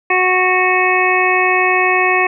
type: harmonic tone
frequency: 368 Hz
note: F#4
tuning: 9 cents flat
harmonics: 1 / 2 / 3 / 5 / 6 / 7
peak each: -18 / -18 / -18 / -18 / -18 / -18 dBFS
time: 0.1-2.27 s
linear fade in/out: 5 ms
effects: none